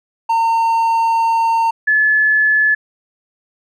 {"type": "tone pair in turn", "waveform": ["triangle", "sine"], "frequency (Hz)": [912, 1721.6], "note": ["A#5", "A6"], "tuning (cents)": [-38, -38], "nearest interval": "major seventh", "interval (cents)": 1100, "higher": "second", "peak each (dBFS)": -10, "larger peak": "neither", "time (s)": [[0.29, 1.71], [1.87, 2.75]], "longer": "first", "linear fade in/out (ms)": 10, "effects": []}